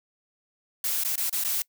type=noise with dropouts; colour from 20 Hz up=blue; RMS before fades=-27 dBFS; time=0.84-1.62 s; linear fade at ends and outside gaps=2 ms; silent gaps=1.037-1.048 / 1.157-1.178 / 1.296-1.327 / 1.438-1.447 s; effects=noise-tail reverb RT60 0.1 s tail -24 dB re dry